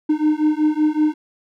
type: beating tone pair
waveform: triangle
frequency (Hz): 303 / 308.3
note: D#4 / D#4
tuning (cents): -46 / -16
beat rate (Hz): 5.3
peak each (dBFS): -16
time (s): 0.09-1.14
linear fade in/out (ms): 10
effects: none